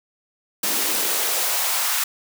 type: noise with high-pass filter sweep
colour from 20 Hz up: white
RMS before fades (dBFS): -22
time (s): 0.63-2.04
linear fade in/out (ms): 5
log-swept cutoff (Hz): 220 to 1100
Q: 1.5
effects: none